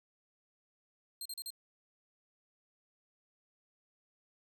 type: tone bursts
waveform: 20% pulse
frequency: 4186 Hz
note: C8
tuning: in tune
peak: -34 dBFS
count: 4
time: 1.21-1.504 s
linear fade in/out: 2 ms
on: 45 ms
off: 38 ms
effects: none